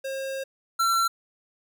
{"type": "tone pair in turn", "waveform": "square", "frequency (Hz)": [537, 1353.2], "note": ["C5", "E6"], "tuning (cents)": [45, 45], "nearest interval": "octave + major third", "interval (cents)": 1600, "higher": "second", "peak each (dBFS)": [-30, -21], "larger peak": "second", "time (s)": [[0.04, 0.44], [0.79, 1.08]], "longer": "first", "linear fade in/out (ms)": 10, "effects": []}